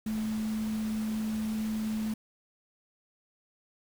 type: tone in noise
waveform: sine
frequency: 217.6 Hz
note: A3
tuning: 19 cents flat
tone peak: -29 dBFS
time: 0.06-2.14 s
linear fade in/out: 5 ms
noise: pink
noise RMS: -45 dBFS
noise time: 0.06-2.14 s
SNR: +13 dB
effects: none